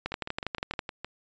two click trains, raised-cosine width 0.3 ms, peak -19 / -14 dBFS, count 7 / 10, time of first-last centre 0.12-1.046 / 0.06-0.792 s, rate 6.48 / 12.3 Hz, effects resampled to 16000 Hz

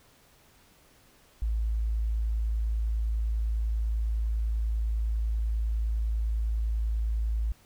sine tone, 55 Hz, A1, in tune, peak -25 dBFS, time 1.42-7.52 s, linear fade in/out 0 ms, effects pink hiss -60 dBFS RMS until 7.65 s

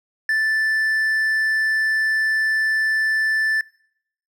triangle tone, 1760 Hz, A6, in tune, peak -15 dBFS, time 0.29-3.61 s, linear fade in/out 2 ms, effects noise-tail reverb RT60 0.7 s tail -24 dB re dry

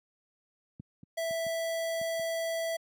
clicks, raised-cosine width 5 ms, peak -26 / -33 / -31 / -30 / -31 / -35 dBFS, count 6, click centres 0.799 / 1.033 / 1.309 / 1.466 / 2.014 / 2.196 s
square tone, 659.3 Hz, E5, in tune, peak -31 dBFS, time 1.17-2.77 s, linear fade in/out 10 ms
effects high-pass 150 Hz 12 dB/octave

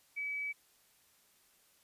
sine tone, 2287 Hz, D7, 47 cents flat, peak -35 dBFS, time 0.16-0.53 s, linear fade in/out 20 ms, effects white hiss -68 dBFS RMS until 1.83 s + resampled to 32000 Hz

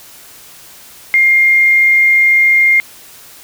sine tone, 2119 Hz, C7, 21 cents sharp, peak -6 dBFS, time 1.14-2.8 s, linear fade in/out 0 ms, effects white hiss -38 dBFS RMS until 3.43 s

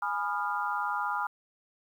sine chord, F half-diminished seventh, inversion first, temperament equal with one note detuned, 830.6 / 987.8 / 1220.3 / 1396.9 Hz, Ab5 / Cb6 / Eb6 / F6, 0 / 0 / -34 / 0 cents, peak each -34 dBFS, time 0.02-1.27 s, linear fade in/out 5 ms, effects 10-bit

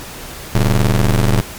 30% pulse ring-modulated tone, 75.3 Hz, D2, 44 cents sharp, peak -5 dBFS, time 0.55-1.41 s, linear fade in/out 0 ms, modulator 48 Hz, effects pink hiss -31 dBFS RMS until 1.58 s + MP3 96 kbps

